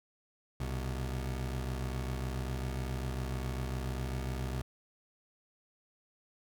25% pulse tone pair together, 65.37 / 123.4 Hz, C2 / B2, -1 / -1 cents, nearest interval major seventh, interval 1100 cents, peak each -31 / -38 dBFS, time 0.6-4.62 s, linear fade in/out 5 ms, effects none

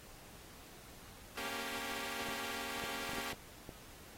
5% pulse chord, G diminished, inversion first, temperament equal, 233.1 / 277.2 / 392 Hz, Bb3 / Db4 / G4, 0 / 0 / 0 cents, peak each -33 dBFS, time 1.37-3.33 s, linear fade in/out 5 ms
clicks, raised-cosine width 2 ms, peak -32 dBFS, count 7, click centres 2.287 / 2.839 / 3.093 / 3.134 / 3.184 / 3.332 / 3.692 s
effects pink hiss -56 dBFS RMS until 4.17 s + AAC 48 kbps

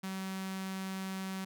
sawtooth tone with notch filter, 190.5 Hz, G3, 49 cents flat, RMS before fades -39 dBFS, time 0.03-1.45 s, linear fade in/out 10 ms, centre 470 Hz, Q 0.9, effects none

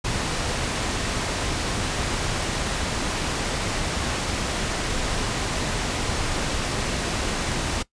pink low-pass noise, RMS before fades -26 dBFS, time 0.04-7.83 s, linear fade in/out 10 ms, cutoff 9000 Hz, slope 12 dB/octave, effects noise-tail reverb RT60 0.1 s tail -19 dB re dry + resampled to 22050 Hz

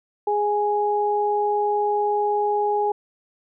sine tone pair together, 414.5 / 830.6 Hz, G#4 / G#5, -3 / 0 cents, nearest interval octave, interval 1203 cents, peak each -22 / -21 dBFS, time 0.27-2.92 s, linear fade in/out 5 ms, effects none

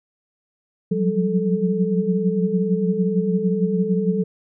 sine tone cluster, 177.4 / 184 / 195 / 437.1 Hz, F3 / F#3 / G3 / A4, +27 / -9 / -9 / -11 cents, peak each -23 dBFS, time 0.91-4.24 s, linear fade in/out 10 ms, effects none

